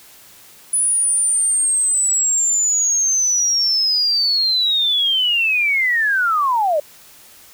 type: linear sweep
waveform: sine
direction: down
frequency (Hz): 9956 to 567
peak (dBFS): -14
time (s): 0.73-6.8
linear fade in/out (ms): 5
effects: white hiss -45 dBFS RMS until 7.53 s